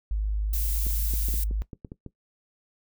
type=tone; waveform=sine; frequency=51.91 Hz; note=G#1; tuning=in tune; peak=-24 dBFS; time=0.11-1.62 s; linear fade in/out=0 ms
type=noise; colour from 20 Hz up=violet; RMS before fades=-32 dBFS; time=0.53-1.44 s; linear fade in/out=5 ms
type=clicks; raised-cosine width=3 ms; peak=-25 dBFS; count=9; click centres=0.867 / 1.137 / 1.286 / 1.341 / 1.511 / 1.732 / 1.848 / 1.919 / 2.063 s
effects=noise-tail reverb RT60 0.1 s tail -17 dB re dry